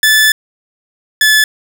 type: tone pair in turn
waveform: sawtooth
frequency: 1742 / 1728 Hz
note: A6 / A6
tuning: -18 / -32 cents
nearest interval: unison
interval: 14 cents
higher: first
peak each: -3 dBFS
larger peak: neither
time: 0.03-0.32 / 1.21-1.44 s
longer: first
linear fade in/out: 2 ms
effects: 7-bit